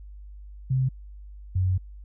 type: tone pair in turn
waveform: sine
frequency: 130.81 / 92.5 Hz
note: C3 / F#2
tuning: 0 / 0 cents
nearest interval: tritone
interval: 600 cents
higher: first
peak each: -20 dBFS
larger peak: neither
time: 0.7-0.89 / 1.55-1.78 s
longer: second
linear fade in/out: 10 ms
effects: added 50 Hz sine -40 dBFS peak until 2.04 s